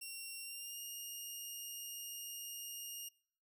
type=tone with pitch glide; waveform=10% pulse; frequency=2745 to 2839 Hz; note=F7 to F7; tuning=-31 to +28 cents; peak=-37 dBFS; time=0.01-3.09 s; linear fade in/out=10 ms; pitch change=+59 cents; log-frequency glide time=0.41-0.79 s; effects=noise-tail reverb RT60 0.6 s tail -25 dB re dry